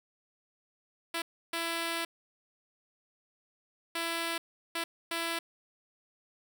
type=tone bursts at uneven times; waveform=5% pulse; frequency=333.8 Hz; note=E4; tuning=22 cents sharp; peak=-20 dBFS; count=5; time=1.14-1.22 / 1.53-2.05 / 3.95-4.38 / 4.75-4.84 / 5.11-5.39 s; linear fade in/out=5 ms; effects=none